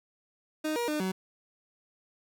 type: tone with pitch steps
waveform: 30% pulse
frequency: 309.5 / 475.9 / 302.5 / 187.9 Hz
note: D#4 / A#4 / D#4 / F#3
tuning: -9 / +36 / -49 / +27 cents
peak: -26 dBFS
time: 0.64-1.12 s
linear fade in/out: 10 ms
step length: 120 ms
effects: none